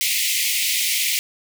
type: high-pass noise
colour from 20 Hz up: pink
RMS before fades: -21 dBFS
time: 0.01-1.19 s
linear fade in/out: 0 ms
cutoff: 2000 Hz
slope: 96 dB/octave
effects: none